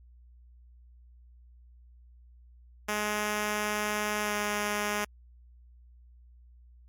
5% pulse tone with pitch glide, 210 to 207.8 Hz, G#3 to G#3, +19 to +1 cents, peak -17 dBFS, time 2.88-5.05 s, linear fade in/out 10 ms, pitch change -18 cents, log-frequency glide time 4.22-4.34 s, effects added 60 Hz sine -52 dBFS peak until 6.88 s + MP3 96 kbps

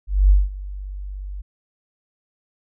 sine tone with ADSR envelope, 48.43 Hz, G1, 20 cents flat, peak -8 dBFS, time 0.07-1.42 s, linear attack 230 ms, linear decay 190 ms, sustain -20 dB, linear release 13 ms, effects none

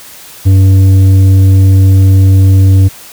sine tone with tanh clipping, 95.8 Hz, G2, 39 cents flat, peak -3 dBFS, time 0.45-2.89 s, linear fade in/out 20 ms, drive 7 dB, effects white hiss -32 dBFS RMS until 3.12 s

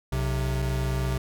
square tone pair together, 61.74 / 130.45 Hz, B1 / C3, 0 / -5 cents, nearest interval octave + minor second, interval 1295 cents, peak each -28 dBFS, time 0.12-1.18 s, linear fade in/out 5 ms, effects none

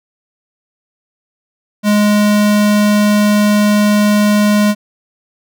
square tone, 208.2 Hz, G#3, 5 cents sharp, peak -9 dBFS, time 1.83-4.75 s, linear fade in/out 50 ms, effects none

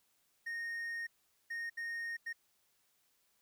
triangle tone bursts at uneven times, 1852 Hz, A#6, 12 cents flat, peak -36 dBFS, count 4, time 0.46-1.07 / 1.5-1.7 / 1.77-2.17 / 2.26-2.33 s, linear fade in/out 10 ms, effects white hiss -75 dBFS RMS until 3.41 s

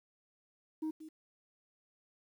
sine tone with echo, 313.5 Hz, D#4, 13 cents sharp, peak -31 dBFS, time 0.82-0.91 s, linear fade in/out 10 ms, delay 180 ms, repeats 1, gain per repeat -15 dB, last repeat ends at 1.09 s, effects tanh soft clip ceiling -33 dBFS + 11-bit

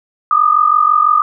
sine tone pair together, 1198.5 / 1244.5 Hz, D6 / D#6, +35 / 0 cents, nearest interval minor second, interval 65 cents, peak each -11 dBFS, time 0.31-1.22 s, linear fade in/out 2 ms, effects none

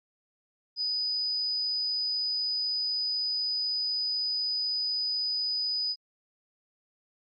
sine tone, 4978 Hz, D#8, in tune, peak -27 dBFS, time 0.76-5.96 s, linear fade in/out 50 ms, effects AAC 48 kbps

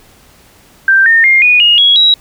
sine tone with pitch steps, 1570 / 1824.4 / 2120 / 2464 / 2863 / 3327 / 3866 Hz, G6 / A#6 / C7 / D#7 / F7 / G#7 / B7, +2 / -38 / +22 / -17 / +42 / +2 / -38 cents, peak -4 dBFS, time 0.88-2.14 s, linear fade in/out 2 ms, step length 180 ms, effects pink hiss -44 dBFS RMS until 2.2 s

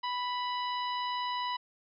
harmonic tone with a mistuned harmonic, 987.8 Hz, B5, in tune, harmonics 1 / 2 / 3 / 4 / 5, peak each -32 / -42 / -41 / -43 / -48 dBFS, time 0.03-1.57 s, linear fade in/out 10 ms, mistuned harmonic 5, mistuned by +26 cents, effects none

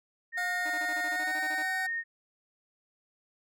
sine tone, 1845 Hz, A#6, 18 cents flat, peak -30 dBFS, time 0.32-2.04 s, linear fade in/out 50 ms
25% pulse tone with pitch glide, 716 to 756.8 Hz, F5 to F#5, +43 to +39 cents, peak -30 dBFS, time 0.37-1.87 s, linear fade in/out 10 ms, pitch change +96 cents, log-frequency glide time 1.1-1.37 s
20% pulse tone bursts, 309.3 Hz, D#4, 10 cents flat, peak -36 dBFS, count 13, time 0.65-1.629 s, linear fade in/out 10 ms, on 55 ms, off 22 ms
effects none

